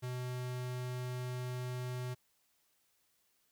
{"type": "tone", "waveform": "square", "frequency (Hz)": 125.4, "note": "B2", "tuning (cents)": 27, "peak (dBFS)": -38, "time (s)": [0.02, 2.15], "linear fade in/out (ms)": 20, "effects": ["white hiss -75 dBFS RMS until 3.51 s"]}